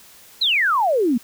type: exponential sweep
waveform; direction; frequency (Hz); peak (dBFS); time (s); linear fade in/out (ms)
sine; down; 4200 to 220; -15; 0.41-1.18; 10
effects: white hiss -47 dBFS RMS until 1.23 s